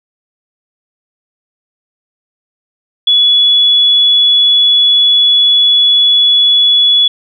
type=tone; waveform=sine; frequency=3402 Hz; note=G#7; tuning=41 cents sharp; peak=-5 dBFS; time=3.07-7.08 s; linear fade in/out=5 ms; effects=none